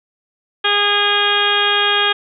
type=harmonic tone; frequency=409.6 Hz; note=G#4; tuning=24 cents flat; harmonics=1 / 2 / 3 / 4 / 5 / 6 / 7 / 8 / 9; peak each=-23 / -23 / -21 / -19 / -28 / -23 / -25 / -17 / -27 dBFS; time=0.64-2.13 s; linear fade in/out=10 ms; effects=none